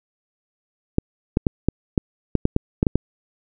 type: clicks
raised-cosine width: 3 ms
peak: -3 dBFS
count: 11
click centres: 0.984 / 1.371 / 1.468 / 1.686 / 1.978 / 2.353 / 2.454 / 2.564 / 2.829 / 2.868 / 2.956 s
effects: none